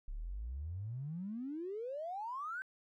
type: exponential sweep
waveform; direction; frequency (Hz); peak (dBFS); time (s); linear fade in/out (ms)
triangle; up; 32.7 to 1572; -35; 0.08-2.62; 0
effects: tanh soft clip ceiling -37 dBFS